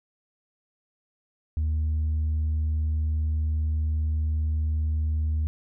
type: tone with tanh clipping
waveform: sine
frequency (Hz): 77.5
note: D#2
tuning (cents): -6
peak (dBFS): -23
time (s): 1.57-5.47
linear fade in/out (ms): 0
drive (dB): 1
effects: none